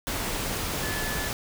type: tone in noise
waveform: sine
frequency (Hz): 1729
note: A6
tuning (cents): -31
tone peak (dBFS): -34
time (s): 0.83-1.28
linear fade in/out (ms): 0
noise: pink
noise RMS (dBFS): -30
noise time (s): 0.07-1.33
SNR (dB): -7
effects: none